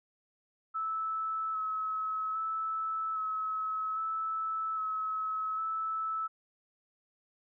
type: tone with vibrato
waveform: sine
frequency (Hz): 1299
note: E6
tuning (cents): -26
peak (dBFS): -31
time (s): 0.74-6.28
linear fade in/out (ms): 20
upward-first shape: square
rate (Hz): 0.62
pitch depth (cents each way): 14
effects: none

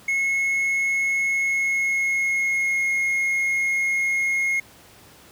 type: tone with pitch glide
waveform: triangle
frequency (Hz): 2178 to 2153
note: C#7 to C7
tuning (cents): -31 to +49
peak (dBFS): -18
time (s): 0.08-4.6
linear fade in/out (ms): 5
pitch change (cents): -20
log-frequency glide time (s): 1.26-2.94
effects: pink hiss -49 dBFS RMS until 5.31 s + high-pass 80 Hz 12 dB/octave

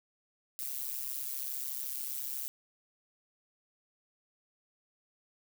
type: noise with amplitude modulation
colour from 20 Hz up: violet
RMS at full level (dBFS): -34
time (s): 0.59-2.48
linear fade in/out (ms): 0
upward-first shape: sine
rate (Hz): 134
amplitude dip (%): 90
effects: none

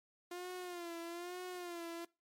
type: tone with vibrato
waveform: sawtooth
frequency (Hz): 349.8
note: F4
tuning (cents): +3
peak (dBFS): -39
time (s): 0.31-2.05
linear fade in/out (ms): 5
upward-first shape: sine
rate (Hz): 1.1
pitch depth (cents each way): 71
effects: noise-tail reverb RT60 0.3 s tail -24 dB re dry + MP3 64 kbps

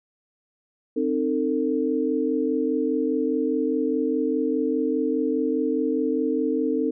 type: tone cluster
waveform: sine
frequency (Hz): 262.6 / 307.5 / 450.7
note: C4 / D#4 / A4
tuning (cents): +6 / -20 / +42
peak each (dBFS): -25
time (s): 0.96-6.91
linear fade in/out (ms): 10
effects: none

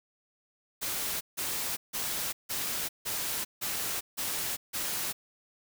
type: noise bursts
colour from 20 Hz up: white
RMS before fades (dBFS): -33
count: 8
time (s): 0.81-5.13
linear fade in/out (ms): 20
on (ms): 400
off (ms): 160
effects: none

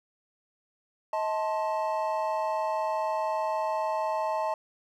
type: chord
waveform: triangle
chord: A diminished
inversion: second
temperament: just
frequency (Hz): 633.6 / 880 / 1056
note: Eb5 / A5 / C6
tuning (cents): +31 / 0 / +16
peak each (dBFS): -28 / -28 / -33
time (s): 1.13-4.54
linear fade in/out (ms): 2
effects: none

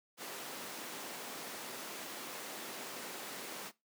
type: high-pass noise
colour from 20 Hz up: pink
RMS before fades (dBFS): -45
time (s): 0.17-3.72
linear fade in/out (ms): 50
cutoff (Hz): 270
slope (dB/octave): 12
effects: noise-tail reverb RT60 0.2 s tail -19 dB re dry + high-pass 150 Hz 12 dB/octave

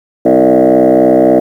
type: tone with frequency modulation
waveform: sine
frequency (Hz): 457.3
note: A#4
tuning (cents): -33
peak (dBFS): -3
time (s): 0.25-1.4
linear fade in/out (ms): 10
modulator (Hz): 63.7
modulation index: 3.4
effects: tanh soft clip ceiling -1 dBFS + 7-bit

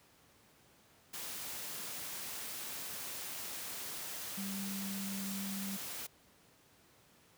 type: tone in noise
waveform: sine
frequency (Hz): 196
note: G3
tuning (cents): 0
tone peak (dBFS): -39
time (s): 4.37-5.77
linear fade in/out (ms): 10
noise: white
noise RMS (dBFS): -43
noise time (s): 1.13-6.07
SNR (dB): +1
effects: pink hiss -65 dBFS RMS until 7.37 s + high-pass 80 Hz 12 dB/octave

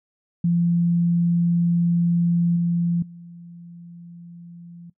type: tone with level steps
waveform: sine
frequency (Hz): 171.6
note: F3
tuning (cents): -30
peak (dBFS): -16 / -18 / -38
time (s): 0.44-4.9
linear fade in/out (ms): 5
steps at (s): 2.56 / 3.02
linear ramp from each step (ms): 5
effects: noise-tail reverb RT60 0.1 s tail -18 dB re dry

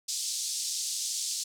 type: band-pass noise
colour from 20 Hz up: white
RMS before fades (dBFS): -33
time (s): 0.08-1.44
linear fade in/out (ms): 10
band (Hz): 4200 to 8100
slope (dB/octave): 24
effects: none

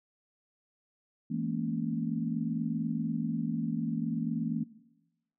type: chord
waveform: sine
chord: A# half-diminished seventh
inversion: second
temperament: equal with one note detuned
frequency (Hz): 164.81 / 212.6 / 233.1 / 277.2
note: E3 / G#3 / A#3 / C#4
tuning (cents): 0 / +41 / 0 / 0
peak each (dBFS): -35 / -36 / -33 / -38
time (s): 1.3-4.64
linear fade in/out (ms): 10
effects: noise-tail reverb RT60 1.0 s tail -18 dB re dry

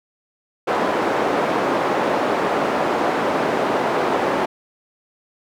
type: band-pass noise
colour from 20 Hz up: white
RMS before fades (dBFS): -20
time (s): 0.67-4.46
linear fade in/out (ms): 10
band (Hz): 270 to 820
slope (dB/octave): 12
effects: none

